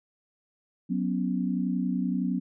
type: chord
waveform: sine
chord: F# suspended fourth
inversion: none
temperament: just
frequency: 185 / 246.7 / 277.5 Hz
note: F#3 / B3 / C#4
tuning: 0 / -2 / +2 cents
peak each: -28 / -29 / -32 dBFS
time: 0.89-2.4 s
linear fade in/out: 20 ms
effects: none